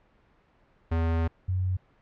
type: tone pair in turn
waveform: square / sine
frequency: 82.41 / 92.5 Hz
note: E2 / F#2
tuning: 0 / 0 cents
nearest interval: major second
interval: 200 cents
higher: second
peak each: -24 dBFS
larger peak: neither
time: 0.91-1.28 / 1.48-1.77 s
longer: first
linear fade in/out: 10 ms
effects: pink hiss -63 dBFS RMS until 2.01 s + low-pass 2000 Hz 12 dB/octave